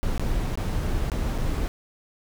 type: noise with dropouts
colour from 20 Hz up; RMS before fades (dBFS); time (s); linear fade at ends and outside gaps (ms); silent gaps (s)
brown; -25; 0.03-1.68; 0; 0.178-0.196 / 0.555-0.575 / 1.099-1.118 / 1.378-1.384
effects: none